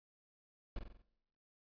brown noise with echo, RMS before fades -40 dBFS, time 0.76-0.79 s, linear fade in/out 2 ms, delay 46 ms, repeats 5, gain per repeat -5 dB, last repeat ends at 1.02 s, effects noise-tail reverb RT60 0.9 s tail -21 dB re dry + resampled to 11025 Hz

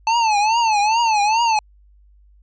square tone with vibrato, 877 Hz, A5, 6 cents flat, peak -15 dBFS, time 0.07-1.59 s, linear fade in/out 2 ms, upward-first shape triangle, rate 2.4 Hz, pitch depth 150 cents each way, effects added 50 Hz sine -48 dBFS peak until 2.42 s + resampled to 16000 Hz

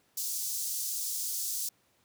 pink high-pass noise, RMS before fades -34 dBFS, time 0.17-1.69 s, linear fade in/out 5 ms, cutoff 5400 Hz, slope 24 dB/octave, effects pink hiss -69 dBFS RMS until 2.04 s + high-pass 100 Hz 12 dB/octave

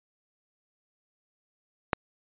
click, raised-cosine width 0.5 ms, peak -7 dBFS, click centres 1.932 s, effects resampled to 8000 Hz

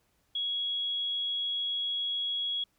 sine tone, 3329 Hz, G#7, 3 cents sharp, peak -29 dBFS, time 0.35-2.64 s, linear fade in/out 5 ms, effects pink hiss -72 dBFS RMS until 2.78 s

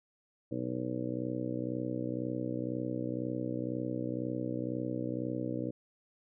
harmonic tone, 62 Hz, B1, 7 cents sharp, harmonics 2 / 3 / 4 / 5 / 6 / 7 / 8 / 9, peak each -40 / -44 / -39 / -37 / -47 / -46 / -41 / -44 dBFS, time 0.51-5.71 s, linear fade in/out 10 ms, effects none

